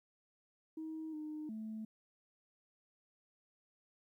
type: tone with pitch steps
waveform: sine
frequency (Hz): 317 / 306 / 218.7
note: D#4 / D#4 / A3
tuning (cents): +32 / -29 / -10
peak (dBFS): -40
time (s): 0.77-1.85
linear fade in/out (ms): 5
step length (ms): 360
effects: tanh soft clip ceiling -37 dBFS + 13-bit